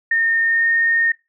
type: tone with pitch glide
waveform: sine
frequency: 1827 to 1838.6 Hz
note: A#6 to A#6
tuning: -35 to -24 cents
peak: -14 dBFS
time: 0.11-1.12 s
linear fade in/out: 5 ms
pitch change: +11 cents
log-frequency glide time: 0.45-0.68 s
effects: noise-tail reverb RT60 0.2 s tail -18 dB re dry